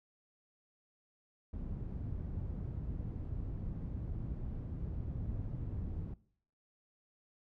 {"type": "low-pass noise", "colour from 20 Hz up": "white", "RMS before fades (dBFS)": -40, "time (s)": [1.53, 6.14], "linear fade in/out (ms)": 5, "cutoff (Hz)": 110, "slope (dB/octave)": 12, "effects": ["noise-tail reverb RT60 0.6 s tail -21 dB re dry"]}